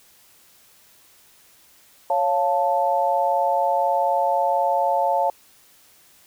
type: chord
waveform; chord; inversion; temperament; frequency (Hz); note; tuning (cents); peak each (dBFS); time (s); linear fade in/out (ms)
sine; Db augmented; none; equal; 554.4 / 698.5 / 880; Db5 / F5 / A5; 0 / 0 / 0; -23 / -22 / -21; 2.1-5.3; 2
effects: white hiss -54 dBFS RMS until 6.26 s